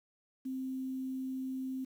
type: tone with quantisation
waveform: sine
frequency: 261.6 Hz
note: C4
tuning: in tune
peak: -35 dBFS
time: 0.45-1.85 s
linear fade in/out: 10 ms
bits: 10
effects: none